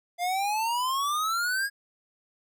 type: exponential sweep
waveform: square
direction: up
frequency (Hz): 691 to 1661.2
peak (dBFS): -26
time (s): 0.18-1.7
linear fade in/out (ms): 50
effects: none